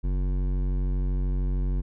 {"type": "tone with hard clipping", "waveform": "sine", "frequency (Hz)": 46.49, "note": "F#1", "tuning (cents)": 9, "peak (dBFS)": -25, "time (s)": [0.03, 1.82], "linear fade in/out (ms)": 20, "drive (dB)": 13, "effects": []}